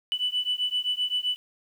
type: beating tone pair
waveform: sine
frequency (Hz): 2975 / 2982.7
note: F#7 / F#7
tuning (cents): +9 / +13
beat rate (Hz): 7.7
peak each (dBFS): -27 / -27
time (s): 0.12-1.36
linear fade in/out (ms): 0
effects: tanh soft clip ceiling -18 dBFS + 9-bit